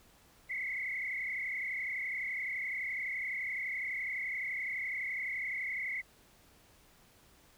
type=tone with frequency modulation; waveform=sine; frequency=2100 Hz; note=C7; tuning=6 cents sharp; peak=-34 dBFS; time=0.49-6.02 s; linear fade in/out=20 ms; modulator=31.8 Hz; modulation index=3.7; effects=pink hiss -63 dBFS RMS until 7.57 s